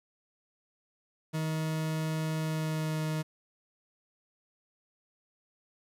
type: tone with pitch glide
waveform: 40% pulse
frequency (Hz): 157.8 to 155.99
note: D#3 to D#3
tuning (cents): +25 to +5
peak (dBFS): -29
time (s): 1.33-3.23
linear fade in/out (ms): 20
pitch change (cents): -20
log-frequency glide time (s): 2.38-3.05
effects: resampled to 32000 Hz + 10-bit